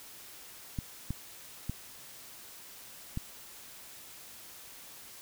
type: clicks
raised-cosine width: 5 ms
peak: -21 dBFS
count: 4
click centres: 0.788 / 1.106 / 1.696 / 3.174 s
effects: white hiss -50 dBFS RMS until 5.21 s